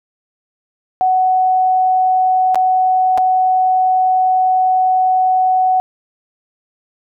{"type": "tone with dropouts", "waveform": "sine", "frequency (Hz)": 745, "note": "F#5", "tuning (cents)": 12, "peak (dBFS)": -10, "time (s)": [1.01, 5.8], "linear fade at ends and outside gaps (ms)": 0, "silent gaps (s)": [[2.546, 2.556], [3.176, 3.181]], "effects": []}